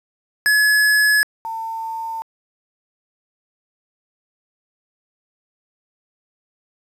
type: tone pair in turn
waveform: square / sine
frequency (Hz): 1700 / 900.5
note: G#6 / A5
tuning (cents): +40 / +40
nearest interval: major seventh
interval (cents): 1100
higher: first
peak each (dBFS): -13 / -24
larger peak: first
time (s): 0.46-1.23 / 1.45-2.22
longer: neither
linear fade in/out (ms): 0
effects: resampled to 32000 Hz + 8-bit